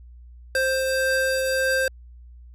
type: tone pair together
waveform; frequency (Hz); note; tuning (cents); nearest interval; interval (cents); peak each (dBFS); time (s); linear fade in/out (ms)
square; 525.9 / 1576; C5 / G6; +9 / +9; octave + perfect fifth; 1900; -23 / -25; 0.55-1.88; 2
effects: added 60 Hz sine -42 dBFS peak until 2.54 s + resampled to 32000 Hz